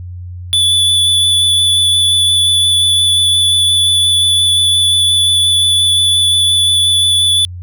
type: tone with vibrato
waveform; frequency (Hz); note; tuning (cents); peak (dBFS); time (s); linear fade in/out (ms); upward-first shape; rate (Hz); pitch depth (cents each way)
square; 3461; A7; -29; -9; 0.53-7.45; 0; sine; 5.7; 9
effects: added 89 Hz sine -24 dBFS peak until 7.62 s